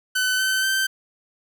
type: tone with pitch steps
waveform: sawtooth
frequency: 1511 / 1531.2 / 1551.7 Hz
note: F#6 / G6 / G6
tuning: +36 / -41 / -18 cents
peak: -16 dBFS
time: 0.15-0.87 s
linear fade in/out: 10 ms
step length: 240 ms
effects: none